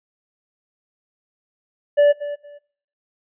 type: tone with echo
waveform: triangle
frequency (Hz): 581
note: D5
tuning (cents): -19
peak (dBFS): -8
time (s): 1.97-2.13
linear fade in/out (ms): 20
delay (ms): 230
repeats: 2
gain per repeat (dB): -14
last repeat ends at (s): 2.59
effects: noise-tail reverb RT60 0.5 s tail -19 dB re dry + resampled to 8000 Hz